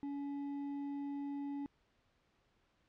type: tone with hard clipping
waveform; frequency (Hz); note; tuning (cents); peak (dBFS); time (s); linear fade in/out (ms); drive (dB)
triangle; 282.8; C#4; +35; -40; 0.03-1.66; 0; 8
effects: pink hiss -75 dBFS RMS until 2.88 s + low-pass 4000 Hz 12 dB/octave